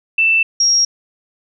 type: tone pair in turn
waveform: sine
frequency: 2661 / 5600 Hz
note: E7 / F8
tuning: +16 / +4 cents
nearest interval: octave + minor second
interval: 1288 cents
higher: second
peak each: -10 dBFS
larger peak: neither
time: 0.18-0.43 / 0.6-0.85 s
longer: neither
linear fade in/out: 5 ms
effects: none